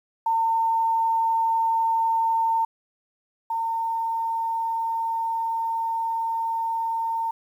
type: tone pair in turn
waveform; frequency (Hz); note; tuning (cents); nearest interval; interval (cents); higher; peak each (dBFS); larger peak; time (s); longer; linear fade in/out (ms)
sine; 906 / 909.3; A#5 / A#5; -50 / -43; unison; 7; second; -19 / -23; first; 0.26-2.65 / 3.5-7.31; second; 5
effects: 9-bit

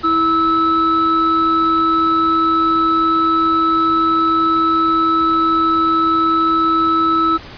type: tone pair together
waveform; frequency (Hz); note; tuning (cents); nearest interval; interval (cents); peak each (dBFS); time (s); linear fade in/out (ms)
triangle; 326.1 / 1305.5; E4 / E6; -19 / -17; 2 octaves; 2402; -16 / -11; 0.03-7.38; 20
effects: pink hiss -35 dBFS RMS until 7.57 s + resampled to 11025 Hz

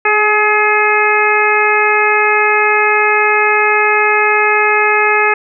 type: harmonic tone with a mistuned harmonic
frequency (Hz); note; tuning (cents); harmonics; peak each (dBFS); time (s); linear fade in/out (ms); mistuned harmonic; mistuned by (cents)
423.7; G#4; +35; 1 / 2 / 3 / 4 / 5 / 6; -16 / -16 / -16 / -16 / -16 / -16; 0.05-5.34; 5; 1; -18
effects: none

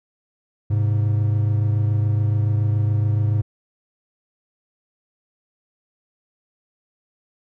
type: tone pair together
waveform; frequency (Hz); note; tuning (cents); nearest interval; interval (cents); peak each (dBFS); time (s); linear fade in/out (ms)
triangle; 104.13 / 131.2; G#2 / C3; +5 / +5; major third; 400; -15 / -23; 0.7-3.42; 10
effects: none

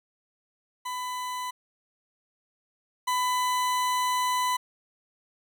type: tone pair in turn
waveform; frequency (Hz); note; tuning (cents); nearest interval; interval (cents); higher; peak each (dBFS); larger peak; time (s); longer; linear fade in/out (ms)
40% pulse; 1000 / 1000; B5 / B5; +21 / +21; unison; 0; neither; -30 / -23; second; 0.85-1.51 / 3.07-4.57; second; 10
effects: none

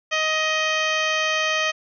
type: harmonic tone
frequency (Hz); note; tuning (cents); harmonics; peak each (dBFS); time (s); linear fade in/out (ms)
627; D#5; +13; 1 / 2 / 3 / 4 / 5 / 6 / 7 / 8 / 9 / 10; -27 / -27 / -25 / -26 / -27 / -39 / -38 / -39 / -39 / -36; 0.11-1.72; 20
effects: none

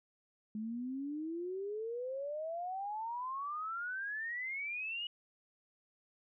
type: exponential sweep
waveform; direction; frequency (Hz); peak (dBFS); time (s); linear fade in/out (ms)
sine; up; 210.8 to 2937; -37; 0.55-5.07; 2
effects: none

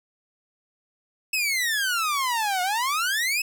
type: exponential two-way sweep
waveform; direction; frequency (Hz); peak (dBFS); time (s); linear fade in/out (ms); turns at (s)
sawtooth; down then up; 2637 to 712 to 2637; -19; 1.33-3.42; 5; 2.62
effects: none

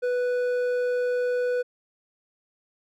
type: tone with hard clipping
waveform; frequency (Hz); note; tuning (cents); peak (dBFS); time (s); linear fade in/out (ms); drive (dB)
sine; 493.9; B4; 0; -24; 0.02-1.63; 20; 6
effects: none

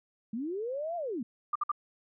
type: linear two-way sweep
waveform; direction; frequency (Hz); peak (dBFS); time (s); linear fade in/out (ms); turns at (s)
sine; up then down; 207.7 to 709 to 207.7; -32; 0.33-1.23; 5; 0.96
type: tone bursts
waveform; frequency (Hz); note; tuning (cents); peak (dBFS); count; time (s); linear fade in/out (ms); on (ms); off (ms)
sine; 1196; D6; +31; -26; 3; 1.53-1.717; 5; 25; 56
effects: none

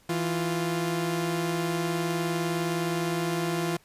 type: tone pair together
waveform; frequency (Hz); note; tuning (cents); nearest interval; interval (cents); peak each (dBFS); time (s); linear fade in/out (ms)
sawtooth; 164.81 / 349.2; E3 / F4; 0 / 0; octave + minor second; 1300; -25; 0.09-3.77; 5
effects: pink hiss -60 dBFS RMS until 3.84 s + resampled to 32000 Hz

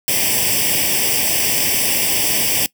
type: noise with comb filter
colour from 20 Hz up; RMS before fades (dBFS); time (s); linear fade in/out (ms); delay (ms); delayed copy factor
white; -17; 0.08-2.66; 0; 0.37; +0.95
effects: noise-tail reverb RT60 0.1 s tail -21 dB re dry + high-pass 80 Hz 12 dB/octave

